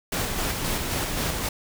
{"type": "noise with tremolo", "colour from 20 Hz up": "pink", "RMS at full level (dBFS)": -26, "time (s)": [0.12, 1.49], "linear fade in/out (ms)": 5, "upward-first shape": "square", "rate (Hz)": 3.8, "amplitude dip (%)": 30, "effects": []}